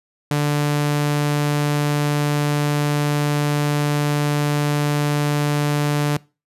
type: tone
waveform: sawtooth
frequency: 146.83 Hz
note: D3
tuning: in tune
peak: -13 dBFS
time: 0.31-6.17 s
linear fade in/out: 2 ms
effects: noise-tail reverb RT60 0.3 s tail -23 dB re dry + resampled to 32000 Hz